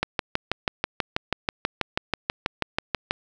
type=click train; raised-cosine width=0.3 ms; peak=-6 dBFS; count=20; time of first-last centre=0.03-3.109 s; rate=6.17 Hz; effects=none